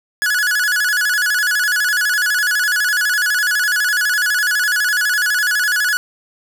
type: tone with vibrato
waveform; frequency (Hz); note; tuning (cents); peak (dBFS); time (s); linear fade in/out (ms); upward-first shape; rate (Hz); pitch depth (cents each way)
45% pulse; 1576; G6; +9; -14; 0.22-5.97; 0; square; 12; 120
effects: none